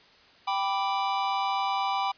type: chord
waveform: square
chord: G major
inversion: none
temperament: equal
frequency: 784 / 987.8 / 1174.7 Hz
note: G5 / B5 / D6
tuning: 0 / 0 / 0 cents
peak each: -29 / -31 / -33 dBFS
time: 0.47-2.12 s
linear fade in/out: 10 ms
effects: white hiss -56 dBFS RMS until 2.17 s + resampled to 11025 Hz